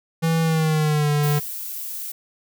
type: tone with pitch glide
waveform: square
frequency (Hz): 163.5 to 147.35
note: E3 to D3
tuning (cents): -14 to +6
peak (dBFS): -18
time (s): 0.22-1.4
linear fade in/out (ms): 20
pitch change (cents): -180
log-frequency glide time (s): 0.42-1.1
type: noise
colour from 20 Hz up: violet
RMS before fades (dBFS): -31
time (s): 1.23-2.12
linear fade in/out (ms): 5
effects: none